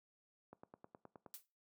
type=click train; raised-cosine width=1 ms; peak=-39 dBFS; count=8; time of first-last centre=0.53-1.262 s; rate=9.56 Hz
type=noise with exponential decay; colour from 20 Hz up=blue; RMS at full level=-46 dBFS; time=1.34-1.46 s; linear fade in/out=0 ms; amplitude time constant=24 ms
effects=noise-tail reverb RT60 0.3 s tail -20 dB re dry + high-pass 150 Hz 12 dB/octave